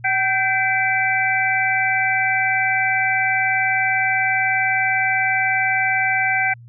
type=tone cluster; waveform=sine; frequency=761 / 1560 / 2020 / 2324 Hz; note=F#5 / G6 / B6 / D7; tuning=+48 / -9 / +39 / -19 cents; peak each=-22 / -21 / -23 / -21 dBFS; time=0.04-6.54 s; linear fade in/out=10 ms; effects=added 118 Hz sine -39 dBFS peak until 6.68 s